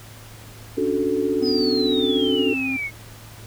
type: chord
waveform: sine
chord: D major seventh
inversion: third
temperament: equal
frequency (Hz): 277.2 / 293.7 / 370 / 440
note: C#4 / D4 / F#4 / A4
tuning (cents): 0 / 0 / 0 / 0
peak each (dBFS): -27 / -25 / -24 / -23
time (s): 0.77-2.54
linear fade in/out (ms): 10
type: tone with pitch glide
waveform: triangle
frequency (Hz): 253.4 to 264.9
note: B3 to C4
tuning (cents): +45 to +22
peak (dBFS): -22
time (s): 1.41-2.77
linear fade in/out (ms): 10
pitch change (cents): +77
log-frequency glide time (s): 1.87-2.23
type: exponential sweep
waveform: sine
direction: down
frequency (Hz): 5140 to 2160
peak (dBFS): -24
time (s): 1.42-2.91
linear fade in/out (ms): 50
effects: added 109 Hz sine -42 dBFS peak until 3.46 s + pink hiss -44 dBFS RMS until 3.46 s